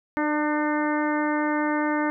harmonic tone with a mistuned harmonic, 300.8 Hz, D4, 42 cents sharp, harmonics 1 / 2 / 3 / 4 / 5 / 6 / 7, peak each -24 / -30 / -29 / -33 / -33 / -33 / -37 dBFS, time 0.17-2.1 s, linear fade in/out 0 ms, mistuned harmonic 2, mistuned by -17 cents, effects none

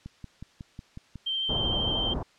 click train, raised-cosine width 5 ms, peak -27 dBFS, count 7, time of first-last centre 0.06-1.157 s, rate 5.47 Hz
sine tone with vibrato, 3136 Hz, G7, in tune, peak -26 dBFS, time 1.26-2.14 s, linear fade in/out 10 ms, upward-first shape sine, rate 13 Hz, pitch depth 14 cents each way
pink low-pass noise, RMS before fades -31 dBFS, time 1.49-2.23 s, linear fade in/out 5 ms, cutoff 970 Hz, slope 24 dB/octave
effects white hiss -60 dBFS RMS until 2.38 s + low-pass 5000 Hz 12 dB/octave

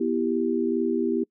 sine chord, E minor, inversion second, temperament equal with one note detuned, 245 / 329.6 / 392 Hz, B3 / E4 / G4, -14 / 0 / 0 cents, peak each -26 dBFS, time 0-1.24 s, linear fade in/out 10 ms, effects noise-tail reverb RT60 0.1 s tail -25 dB re dry

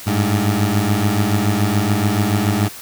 20% pulse beating tone pair, 99.7 / 106.7 Hz, G2 / G#2, +30 / +47 cents, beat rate 7 Hz, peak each -13 dBFS, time 0.06-2.69 s, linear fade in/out 20 ms, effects white hiss -35 dBFS RMS until 2.81 s

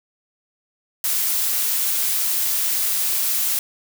blue noise, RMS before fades -21 dBFS, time 1.04-3.59 s, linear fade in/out 2 ms, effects none

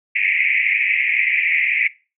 pink band-pass noise, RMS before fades -18 dBFS, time 0.15-1.88 s, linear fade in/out 10 ms, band 2000 to 2500 Hz, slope 96 dB/octave, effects noise-tail reverb RT60 0.3 s tail -20 dB re dry

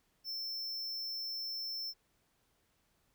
square tone, 5340 Hz, E8, 22 cents sharp, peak -38 dBFS, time 0.24-1.94 s, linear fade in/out 50 ms, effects pink hiss -75 dBFS RMS until 3.14 s

